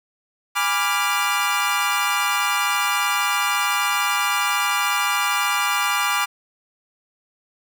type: chord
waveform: 25% pulse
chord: G# diminished seventh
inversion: none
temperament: equal with one note detuned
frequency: 821.5 / 987.8 / 1174.7 / 1396.9 Hz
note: G#5 / B5 / D6 / F6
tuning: -19 / 0 / 0 / 0 cents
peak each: -23 / -22 / -19 / -21 dBFS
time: 0.55-6.26 s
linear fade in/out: 20 ms
effects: none